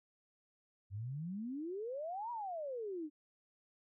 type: exponential two-way sweep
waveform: sine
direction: up then down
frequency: 93.4 to 980 to 289.9 Hz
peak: -39 dBFS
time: 0.9-3.1 s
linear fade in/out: 50 ms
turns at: 2.31 s
effects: none